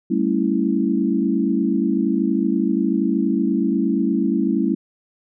sine chord, A dominant seventh, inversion third, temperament equal with one note detuned, 196 / 224.4 / 277.2 / 329.6 Hz, G3 / A3 / C#4 / E4, 0 / +34 / 0 / 0 cents, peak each -22 dBFS, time 0.1-4.75 s, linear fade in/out 10 ms, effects none

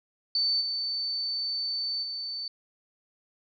sine tone with level steps, 4531 Hz, C#8, 37 cents sharp, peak -23 / -28 / -32 dBFS, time 0.35-2.48 s, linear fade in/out 2 ms, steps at 0.6 / 2.02 s, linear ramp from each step 20 ms, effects none

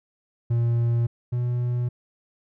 triangle tone pair in turn, 117.8 / 122.09 Hz, A#2 / B2, +19 / -19 cents, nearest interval minor second, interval 62 cents, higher second, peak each -17 / -20 dBFS, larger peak first, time 0.5-1.07 / 1.32-1.89 s, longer neither, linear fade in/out 10 ms, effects none

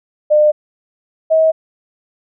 sine tone pair in turn, 603 / 638.9 Hz, D5 / D#5, +46 / +46 cents, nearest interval minor second, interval 100 cents, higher second, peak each -7 / -8 dBFS, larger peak first, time 0.3-0.52 / 1.3-1.52 s, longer neither, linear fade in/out 20 ms, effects none

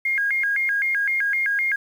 sine tone with vibrato, 1864.7 Hz, A#6, in tune, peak -19 dBFS, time 0.05-1.76 s, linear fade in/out 5 ms, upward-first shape square, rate 3.9 Hz, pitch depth 230 cents each way, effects 8-bit

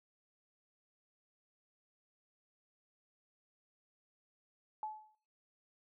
sine tone with exponential decay, 860 Hz, A5, 40 cents flat, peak -35 dBFS, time 4.83-5.15 s, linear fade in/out 1 ms, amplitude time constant 68 ms, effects noise-tail reverb RT60 0.5 s tail -18 dB re dry

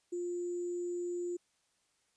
sine tone with sample-and-hold, 351.6 Hz, F4, 12 cents sharp, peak -34 dBFS, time 0.12-1.37 s, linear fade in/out 10 ms, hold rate 7350 Hz, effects white hiss -75 dBFS RMS until 2.16 s + resampled to 22050 Hz

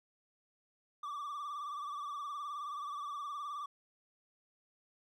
triangle tone with vibrato, 1165 Hz, D6, 14 cents flat, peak -37 dBFS, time 1.03-3.66 s, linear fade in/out 5 ms, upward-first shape sine, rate 19 Hz, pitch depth 65 cents each way, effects none

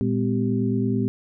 sine tone cluster, 115.6 / 202.9 / 252.1 / 389.6 Hz, A#2 / G#3 / B3 / G4, -14 / -40 / +36 / -11 cents, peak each -25 / -25 / -24 / -29 dBFS, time 0.01-1.08 s, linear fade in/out 0 ms, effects none

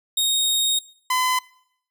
sawtooth tone pair in turn, 3729 / 1015.5 Hz, A#7 / B5, 0 / +48 cents, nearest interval octave + major seventh, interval 2252 cents, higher first, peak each -15 dBFS, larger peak neither, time 0.17-0.79 / 1.1-1.39 s, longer first, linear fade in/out 5 ms, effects noise-tail reverb RT60 0.7 s tail -22 dB re dry

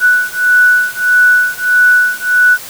sine beating tone pair, 1480 / 1481.6 Hz, F#6 / F#6, 0 / +2 cents, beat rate 1.6 Hz, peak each -10 dBFS, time 0-2.58 s, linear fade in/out 50 ms, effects white hiss -29 dBFS RMS until 2.69 s

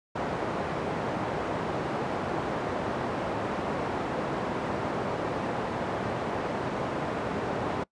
white band-pass noise, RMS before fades -31 dBFS, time 0.15-7.84 s, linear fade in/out 10 ms, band 100 to 800 Hz, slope 12 dB/octave, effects noise-tail reverb RT60 0.1 s tail -23 dB re dry + resampled to 22050 Hz

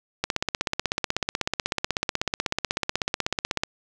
click train, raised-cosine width 0.2 ms, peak -6 dBFS, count 56, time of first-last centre 0.24-3.635 s, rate 16.2 Hz, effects none

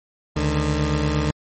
20% pulse tone pair together, 71.22 / 150.9 Hz, C#2 / D3, +47 / +47 cents, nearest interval octave + minor second, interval 1300 cents, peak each -17 dBFS, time 0.36-1.31 s, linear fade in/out 5 ms, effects MP3 32 kbps

